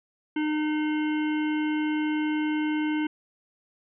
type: harmonic tone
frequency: 305.1 Hz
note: D#4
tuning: 34 cents flat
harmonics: 1 / 3 / 5 / 7 / 9 / 10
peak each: -24 / -37 / -38 / -38 / -44 / -44 dBFS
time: 0.36-3.07 s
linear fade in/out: 5 ms
effects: none